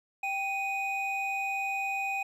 triangle tone pair together, 784 / 2489 Hz, G5 / D#7, 0 / 0 cents, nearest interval octave + minor sixth, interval 2000 cents, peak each -31 / -30 dBFS, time 0.23-2.23 s, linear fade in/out 5 ms, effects none

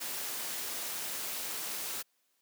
white noise with amplitude modulation, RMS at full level -36 dBFS, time 0-2.03 s, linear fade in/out 20 ms, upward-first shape sine, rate 279 Hz, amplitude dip 35%, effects white hiss -75 dBFS RMS until 2.41 s + high-pass 200 Hz 12 dB/octave

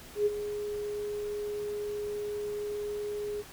sine tone with ADSR envelope, 415.3 Hz, G#4, in tune, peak -21 dBFS, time 0.15-3.43 s, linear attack 110 ms, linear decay 29 ms, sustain -11 dB, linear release 29 ms, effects pink hiss -49 dBFS RMS until 3.52 s

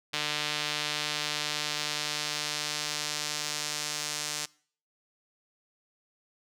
sawtooth tone with band-pass filter sweep, 149.7 Hz, D3, 33 cents sharp, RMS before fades -33 dBFS, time 0.13-4.46 s, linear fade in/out 10 ms, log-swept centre 3600 to 6300 Hz, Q 1.3, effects noise-tail reverb RT60 0.5 s tail -23 dB re dry

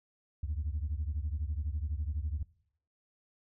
sine beating tone pair, 70.8 / 82.8 Hz, C#2 / E2, +37 / +8 cents, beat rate 12 Hz, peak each -33 / -35 dBFS, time 0.43-2.43 s, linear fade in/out 5 ms, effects noise-tail reverb RT60 0.7 s tail -22 dB re dry + tanh soft clip ceiling -27 dBFS

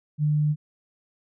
sine tone, 150 Hz, D3, 37 cents sharp, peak -19 dBFS, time 0.18-0.56 s, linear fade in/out 50 ms, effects none

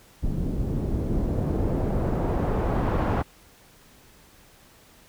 pink noise with low-pass filter sweep, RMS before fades -25 dBFS, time 0.22-3.23 s, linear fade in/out 20 ms, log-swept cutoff 220 to 1100 Hz, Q 0.84, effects pink hiss -54 dBFS RMS until 5.08 s

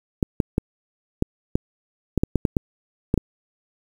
clicks, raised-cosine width 3 ms, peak -5 dBFS, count 12, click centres 0.228 / 0.402 / 0.581 / 1.224 / 1.555 / 2.177 / 2.235 / 2.357 / 2.452 / 2.568 / 3.141 / 3.177 s, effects 7-bit

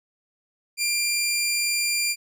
15% pulse tone, 2386 Hz, D7, 27 cents sharp, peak -15 dBFS, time 0.77-2.16 s, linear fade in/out 50 ms, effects none

